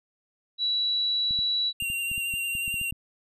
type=tone; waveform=sine; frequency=3926 Hz; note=B7; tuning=11 cents flat; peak=-23 dBFS; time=0.58-1.73 s; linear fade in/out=50 ms
type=clicks; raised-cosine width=5 ms; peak=-29 dBFS; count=12; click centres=1.309 / 1.39 / 1.824 / 1.901 / 2.115 / 2.179 / 2.339 / 2.552 / 2.679 / 2.742 / 2.814 / 2.925 s
type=tone with vibrato; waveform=square; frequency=2769 Hz; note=F7; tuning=15 cents flat; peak=-28 dBFS; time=1.8-2.91 s; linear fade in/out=2 ms; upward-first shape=triangle; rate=11 Hz; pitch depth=21 cents each way
effects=none